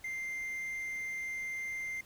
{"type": "tone with quantisation", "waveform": "triangle", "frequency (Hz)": 2093, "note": "C7", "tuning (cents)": 0, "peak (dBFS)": -34, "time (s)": [0.04, 2.01], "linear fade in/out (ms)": 5, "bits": 10, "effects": ["pink hiss -59 dBFS RMS until 2.05 s"]}